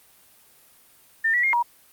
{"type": "tone with pitch steps", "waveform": "sine", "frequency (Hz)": [1801, 1941, 2131, 952], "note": ["A6", "B6", "C7", "A#5"], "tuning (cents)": [40, -31, 31, 36], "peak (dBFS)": -18, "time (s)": [1.24, 1.628], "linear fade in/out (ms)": 10, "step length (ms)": 97, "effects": ["white hiss -55 dBFS RMS until 1.92 s", "Opus 32 kbps"]}